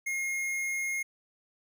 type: tone with tanh clipping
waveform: sine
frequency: 2145 Hz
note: C7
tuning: 42 cents sharp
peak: -31 dBFS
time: 0.06-1.03 s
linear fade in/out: 10 ms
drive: 18 dB
effects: none